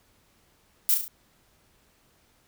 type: noise with echo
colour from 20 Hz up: violet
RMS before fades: -21 dBFS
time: 0.89-0.94 s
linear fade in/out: 0 ms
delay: 35 ms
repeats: 4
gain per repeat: -5 dB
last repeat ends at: 1.08 s
effects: pink hiss -64 dBFS RMS until 2.47 s